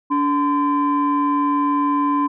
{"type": "tone pair together", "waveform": "sine", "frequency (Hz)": [287.8, 1025.6], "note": ["D4", "C6"], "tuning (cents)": [-35, -35], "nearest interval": "octave + minor seventh", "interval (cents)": 2200, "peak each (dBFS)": -17, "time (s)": [0.1, 2.28], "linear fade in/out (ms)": 20, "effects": ["tanh soft clip ceiling -11 dBFS"]}